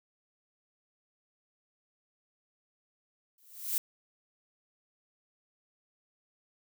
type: noise with exponential growth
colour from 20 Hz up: violet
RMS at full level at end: -27 dBFS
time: 3.38-3.78 s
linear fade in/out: 1 ms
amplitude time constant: 86 ms
effects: none